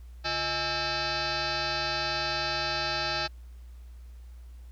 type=tone with frequency modulation; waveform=sine; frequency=1600 Hz; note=G6; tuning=35 cents sharp; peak=-27 dBFS; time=0.24-3.28 s; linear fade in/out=20 ms; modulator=487 Hz; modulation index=6.9; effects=added 60 Hz sine -43 dBFS peak until 4.71 s + pink hiss -65 dBFS RMS until 4.71 s